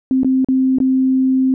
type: tone with dropouts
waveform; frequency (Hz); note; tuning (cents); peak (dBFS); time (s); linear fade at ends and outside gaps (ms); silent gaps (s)
sine; 261.6; C4; 0; -11; 0.11-1.54; 1; 0.233-0.246 / 0.446-0.486 / 0.785-0.802
effects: none